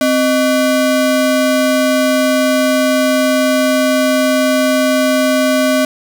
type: ring-modulated tone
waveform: square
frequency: 440 Hz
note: A4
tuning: in tune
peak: -8 dBFS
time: 0.01-5.85 s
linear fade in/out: 2 ms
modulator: 179 Hz
effects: none